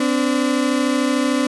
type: tone pair together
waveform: 35% pulse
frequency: 256.1 / 289.5 Hz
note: C4 / D4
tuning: -37 / -25 cents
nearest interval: major second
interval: 212 cents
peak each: -17 / -18 dBFS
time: 0-1.47 s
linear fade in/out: 5 ms
effects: resampled to 24000 Hz